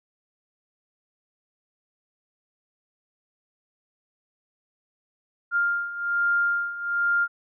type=beating tone pair; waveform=sine; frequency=1400 / 1401.2 Hz; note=F6 / F6; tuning=+4 / +5 cents; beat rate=1.2 Hz; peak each=-27 / -23 dBFS; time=5.51-7.28 s; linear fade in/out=50 ms; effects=none